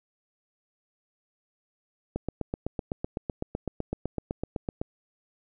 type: click train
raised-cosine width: 2 ms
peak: -16 dBFS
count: 22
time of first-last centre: 2.16-4.815 s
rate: 7.91 Hz
effects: none